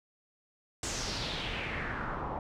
pink noise with low-pass filter sweep, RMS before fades -36 dBFS, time 0.83-2.39 s, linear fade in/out 2 ms, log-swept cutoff 7500 to 870 Hz, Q 3.1, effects none

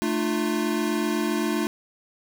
square chord, D minor, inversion second, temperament equal with one note detuned, 220 / 301.4 / 349.2 Hz, A3 / D4 / F4, 0 / +45 / 0 cents, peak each -28 dBFS, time 0.02-1.67 s, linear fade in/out 0 ms, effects none

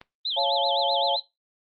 click, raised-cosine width 0.3 ms, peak -27 dBFS, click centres 0.014 s
sine tone with vibrato, 3560 Hz, A7, 20 cents sharp, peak -25 dBFS, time 0.25-1.2 s, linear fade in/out 5 ms, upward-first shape sine, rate 7.8 Hz, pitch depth 250 cents each way
sine chord, Db augmented, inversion none, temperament just, 554.4 / 693 / 866.2 Hz, Db5 / F5 / A5, 0 / -14 / -27 cents, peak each -27 dBFS, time 0.36-1.17 s, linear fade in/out 20 ms
effects noise-tail reverb RT60 0.2 s tail -17 dB re dry + Opus 32 kbps

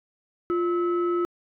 sine tone pair together, 349.2 / 1298 Hz, F4 / E6, 0 / -27 cents, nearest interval octave + major seventh, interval 2273 cents, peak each -21 / -28 dBFS, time 0.5-1.25 s, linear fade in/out 0 ms, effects tanh soft clip ceiling -17 dBFS

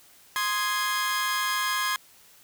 sawtooth chord, Ab major, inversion first, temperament equal, 1046.5 / 1244.5 / 1661.2 Hz, C6 / Eb6 / Ab6, 0 / 0 / 0 cents, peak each -24 / -30 / -25 dBFS, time 0.36-1.96 s, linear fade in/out 0 ms, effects white hiss -55 dBFS RMS until 2.43 s

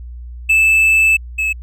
triangle tone pair in turn, 2629 / 2594 Hz, E7 / E7, -5 / -28 cents, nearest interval unison, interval 23 cents, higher first, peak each -7 / -13 dBFS, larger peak first, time 0.49-1.17 / 1.38-1.53 s, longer first, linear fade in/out 10 ms, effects added 60 Hz sine -28 dBFS peak until 1.62 s

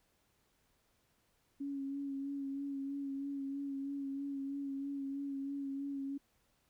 sine tone with vibrato, 277.2 Hz, C#4, in tune, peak -37 dBFS, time 1.6-6.18 s, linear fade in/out 10 ms, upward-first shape sine, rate 3.1 Hz, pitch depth 27 cents each way, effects pink hiss -75 dBFS RMS until 6.69 s

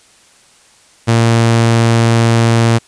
sawtooth tone, 115.3 Hz, A#2, 19 cents flat, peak -4 dBFS, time 1.07-2.79 s, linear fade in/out 20 ms, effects white hiss -47 dBFS RMS until 2.87 s + resampled to 22050 Hz

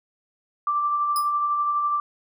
sine tone with tremolo, 1174.7 Hz, D6, in tune, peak -19 dBFS, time 0.67-2 s, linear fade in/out 2 ms, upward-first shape sine, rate 12 Hz, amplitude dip 30%
10% pulse tone with exponential decay, 5050 Hz, D#8, 25 cents sharp, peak -19 dBFS, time 1.16-1.32 s, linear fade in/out 1 ms, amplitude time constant 33 ms
effects none

